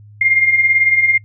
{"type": "beating tone pair", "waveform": "sine", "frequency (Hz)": [2101, 2119], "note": ["C7", "C7"], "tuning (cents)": [7, 21], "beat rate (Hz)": 18, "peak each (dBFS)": [-18, -11], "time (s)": [0.21, 1.18], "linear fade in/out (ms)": 5, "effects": ["noise-tail reverb RT60 0.1 s tail -24 dB re dry", "added 104 Hz sine -38 dBFS peak until 1.24 s"]}